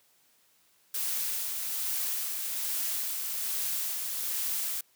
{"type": "noise with tremolo", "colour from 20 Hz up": "blue", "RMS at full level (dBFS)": -31, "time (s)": [0.94, 4.81], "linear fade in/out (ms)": 5, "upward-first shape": "sine", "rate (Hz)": 1.2, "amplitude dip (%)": 30, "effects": ["white hiss -66 dBFS RMS until 4.95 s", "high-pass 80 Hz 12 dB/octave"]}